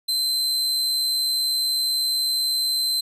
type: tone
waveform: 40% pulse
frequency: 4086 Hz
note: C8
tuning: 42 cents flat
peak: -19 dBFS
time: 0.08-3.01 s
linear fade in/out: 10 ms
effects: resampled to 32000 Hz